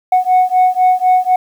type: beating tone pair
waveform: sine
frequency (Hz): 735 / 739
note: F#5 / F#5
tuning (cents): -12 / -2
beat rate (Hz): 4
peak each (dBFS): -10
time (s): 0.12-1.36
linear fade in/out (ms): 5
effects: tanh soft clip ceiling -5 dBFS + 7-bit